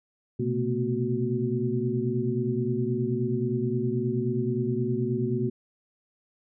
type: tone cluster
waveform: sine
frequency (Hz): 121.8 / 131.3 / 223.7 / 247.4 / 370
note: B2 / C3 / A3 / B3 / F#4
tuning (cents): -24 / +6 / +29 / +3 / 0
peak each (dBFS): -30 / -32 / -31 / -32 / -29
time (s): 0.39-5.5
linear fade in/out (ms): 10
effects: none